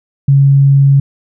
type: tone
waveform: sine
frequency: 138.59 Hz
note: C#3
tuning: in tune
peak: -4 dBFS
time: 0.28-1 s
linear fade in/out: 5 ms
effects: none